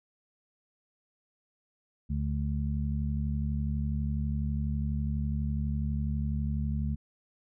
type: harmonic tone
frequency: 72.1 Hz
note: D2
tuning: 31 cents flat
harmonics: 1 / 2 / 3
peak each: -30 / -33 / -35 dBFS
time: 2.09-6.96 s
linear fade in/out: 20 ms
effects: none